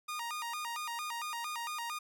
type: tone with vibrato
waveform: sawtooth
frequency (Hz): 1070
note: C6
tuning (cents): +38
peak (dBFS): -33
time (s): 0.08-1.99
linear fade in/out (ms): 10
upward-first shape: square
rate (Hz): 4.4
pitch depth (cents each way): 230
effects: none